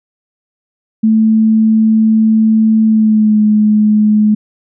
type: tone with pitch glide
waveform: sine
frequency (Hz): 220 to 212.3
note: A3 to G#3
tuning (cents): 0 to +38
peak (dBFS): -6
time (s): 1.03-4.35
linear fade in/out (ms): 10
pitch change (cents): -62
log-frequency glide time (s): 2.85-3.4
effects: none